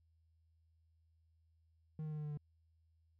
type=tone with pitch steps; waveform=triangle; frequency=155.56 / 153.95 / 152.36 / 150.78 / 149.22 / 147.68 Hz; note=D#3 / D#3 / D#3 / D3 / D3 / D3; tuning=0 / -18 / -36 / +46 / +28 / +10 cents; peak=-38 dBFS; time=1.99-2.374 s; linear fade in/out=2 ms; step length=64 ms; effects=added 81 Hz sine -70 dBFS peak until 3.19 s